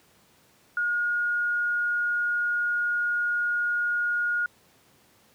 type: tone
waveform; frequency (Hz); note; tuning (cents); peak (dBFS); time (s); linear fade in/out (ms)
sine; 1434; F6; +45; -23; 0.77-4.46; 2
effects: pink hiss -60 dBFS RMS until 5.34 s + high-pass 100 Hz 12 dB/octave